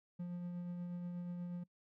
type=tone with tremolo; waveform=triangle; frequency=175.9 Hz; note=F3; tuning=13 cents sharp; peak=-37 dBFS; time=0.19-1.64 s; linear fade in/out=10 ms; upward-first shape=triangle; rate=8.3 Hz; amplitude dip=30%; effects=noise-tail reverb RT60 0.1 s tail -23 dB re dry